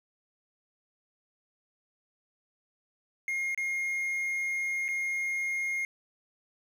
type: tone with dropouts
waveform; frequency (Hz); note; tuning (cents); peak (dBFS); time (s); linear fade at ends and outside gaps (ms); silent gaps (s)
triangle; 2137; C7; +36; -27; 3.28-5.85; 1; 3.547-3.576 / 4.882-4.887
effects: 10-bit